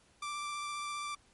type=tone with vibrato; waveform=sawtooth; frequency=1174.7 Hz; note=D6; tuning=in tune; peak=-33 dBFS; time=0.22-1.15 s; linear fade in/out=5 ms; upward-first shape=sine; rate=15 Hz; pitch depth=11 cents each way; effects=pink hiss -66 dBFS RMS until 1.33 s + MP3 48 kbps